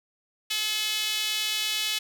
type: tone with high-pass filter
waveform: sawtooth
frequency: 428.9 Hz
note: A4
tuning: 44 cents flat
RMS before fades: -28 dBFS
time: 0.5-1.99 s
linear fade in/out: 10 ms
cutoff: 3100 Hz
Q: 2.3
effects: none